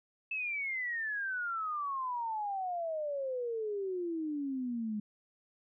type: exponential sweep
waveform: sine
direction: down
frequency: 2637 to 206.9 Hz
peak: -33 dBFS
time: 0.31-5 s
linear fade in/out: 5 ms
effects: none